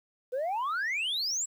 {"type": "exponential sweep", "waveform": "sine", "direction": "up", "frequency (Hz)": [482, 7890], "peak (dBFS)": -26, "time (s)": [0.32, 1.46], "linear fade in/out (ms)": 20, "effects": ["tanh soft clip ceiling -27 dBFS", "10-bit"]}